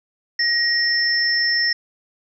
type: tone pair together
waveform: sine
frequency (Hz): 1886 / 5340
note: A#6 / E8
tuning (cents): +20 / +22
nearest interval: octave + tritone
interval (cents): 1802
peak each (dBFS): -19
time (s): 0.39-1.73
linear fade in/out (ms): 5
effects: none